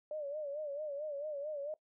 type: tone with vibrato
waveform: sine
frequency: 587.3 Hz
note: D5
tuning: in tune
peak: -37 dBFS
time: 0.11-1.74 s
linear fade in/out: 2 ms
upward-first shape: sine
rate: 4.5 Hz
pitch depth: 94 cents each way
effects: noise-tail reverb RT60 0.1 s tail -19 dB re dry